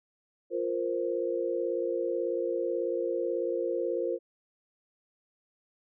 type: chord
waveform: sine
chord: F suspended fourth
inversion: none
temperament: just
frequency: 349.2 / 465.6 / 523.8 Hz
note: F4 / Bb4 / C5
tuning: 0 / -2 / +2 cents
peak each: -32 dBFS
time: 0.5-4.19 s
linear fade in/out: 50 ms
effects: none